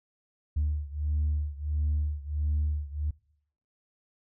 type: beating tone pair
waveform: sine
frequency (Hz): 74.2 / 75.7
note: D2 / D#2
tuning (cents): +18 / -47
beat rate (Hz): 1.5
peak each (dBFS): -27 / -29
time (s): 0.56-3.11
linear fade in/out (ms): 10
effects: noise-tail reverb RT60 0.7 s tail -25 dB re dry + tanh soft clip ceiling -21 dBFS